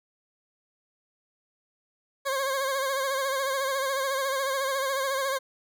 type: tone with vibrato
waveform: 20% pulse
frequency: 540 Hz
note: C#5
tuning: 45 cents flat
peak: -21 dBFS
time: 2.25-5.39 s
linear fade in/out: 20 ms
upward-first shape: sine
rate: 14 Hz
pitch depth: 55 cents each way
effects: none